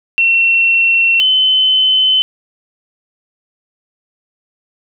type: tone pair in turn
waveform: sine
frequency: 2715 / 3047 Hz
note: F7 / G7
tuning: -50 / -50 cents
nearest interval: major second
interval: 200 cents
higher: second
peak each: -8 dBFS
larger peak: neither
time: 0.18-1.2 / 1.2-2.22 s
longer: neither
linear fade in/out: 0 ms
effects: none